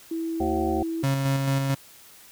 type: tone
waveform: sine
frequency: 328.1 Hz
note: E4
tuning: 8 cents flat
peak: -26 dBFS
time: 0.11-1.03 s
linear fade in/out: 5 ms
type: harmonic tone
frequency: 76 Hz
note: D#2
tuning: 40 cents flat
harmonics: 1 / 3 / 5 / 7 / 9 / 10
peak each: -31 / -31 / -29 / -35 / -34 / -29 dBFS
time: 0.4-0.83 s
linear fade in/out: 5 ms
type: tone with tremolo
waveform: 35% pulse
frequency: 136.6 Hz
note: C#3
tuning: 25 cents flat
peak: -19 dBFS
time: 1.03-1.75 s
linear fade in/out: 10 ms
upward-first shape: square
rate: 4.5 Hz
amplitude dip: 30%
effects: white hiss -50 dBFS RMS until 2.31 s